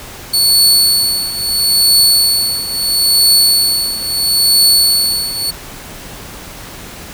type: tone with tremolo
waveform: sawtooth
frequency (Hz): 4435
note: C#8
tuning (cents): 0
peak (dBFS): -3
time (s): 0.33-5.51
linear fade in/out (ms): 10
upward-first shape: triangle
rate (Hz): 0.75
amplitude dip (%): 80
effects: pink hiss -31 dBFS RMS until 7.13 s